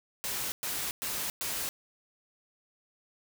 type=noise bursts; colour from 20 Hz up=white; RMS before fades=-34 dBFS; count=4; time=0.24-1.69 s; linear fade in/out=0 ms; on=280 ms; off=110 ms; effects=none